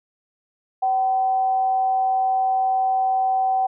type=tone with amplitude modulation; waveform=sine; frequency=763 Hz; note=G5; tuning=47 cents flat; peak=-16 dBFS; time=0.82-3.67 s; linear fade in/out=10 ms; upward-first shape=sine; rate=248 Hz; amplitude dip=25%; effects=none